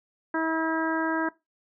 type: harmonic tone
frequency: 322.5 Hz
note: E4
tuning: 38 cents flat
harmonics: 1 / 2 / 3 / 4 / 5 / 6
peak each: -27 / -33 / -31 / -35 / -31 / -42 dBFS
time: 0.34-1.29 s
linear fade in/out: 5 ms
effects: noise-tail reverb RT60 0.2 s tail -19 dB re dry